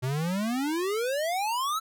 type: exponential sweep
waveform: square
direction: up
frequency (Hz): 123.47 to 1342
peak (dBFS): -27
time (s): 0.02-1.8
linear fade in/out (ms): 20
effects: none